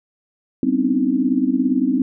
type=tone cluster; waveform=sine; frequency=193.2 / 248 / 265.4 / 297.4 / 315.9 Hz; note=G3 / B3 / C4 / D4 / D#4; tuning=-25 / +7 / +25 / +22 / +26 cents; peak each=-27 / -20 / -18 / -27 / -24 dBFS; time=0.63-2.02 s; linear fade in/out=2 ms; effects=none